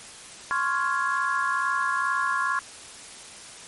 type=chord; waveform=sine; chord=Db major seventh; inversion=third; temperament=equal with one note detuned; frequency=1046.5 / 1108.7 / 1396.9 / 1667 Hz; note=C6 / Db6 / F6 / Ab6; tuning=0 / 0 / 0 / +6 cents; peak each=-28 dBFS; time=0.51-2.59 s; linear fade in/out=0 ms; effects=white hiss -43 dBFS RMS until 3.67 s + MP3 48 kbps